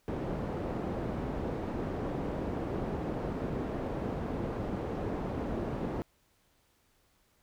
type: low-pass noise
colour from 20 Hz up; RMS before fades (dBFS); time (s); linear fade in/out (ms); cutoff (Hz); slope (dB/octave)
white; -35; 0.08-6.02; 0; 450; 12
effects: pink hiss -70 dBFS RMS until 7.42 s